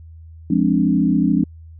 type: chord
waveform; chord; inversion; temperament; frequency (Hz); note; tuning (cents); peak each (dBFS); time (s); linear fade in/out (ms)
sine; D half-diminished seventh; first; equal; 174.61 / 207.7 / 261.6 / 293.7; F3 / Ab3 / C4 / D4; 0 / 0 / 0 / 0; -19; 0.5-1.44; 5
effects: added 81 Hz sine -37 dBFS peak until 1.79 s